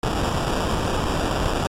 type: noise with sample-and-hold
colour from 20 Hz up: pink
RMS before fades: -23 dBFS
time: 0.03-1.67 s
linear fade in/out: 2 ms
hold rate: 2100 Hz
effects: low-pass 9000 Hz 12 dB/octave + AAC 64 kbps